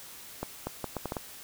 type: accelerating click train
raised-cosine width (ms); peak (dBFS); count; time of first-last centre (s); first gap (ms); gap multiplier
1; -18; 7; 0.43-1.168; 240; 0.72
effects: white hiss -47 dBFS RMS until 1.43 s